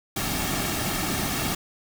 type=noise with comb filter; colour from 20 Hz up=pink; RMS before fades=-27 dBFS; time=0.16-1.55 s; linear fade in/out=5 ms; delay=2 ms; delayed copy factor=-0.55; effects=none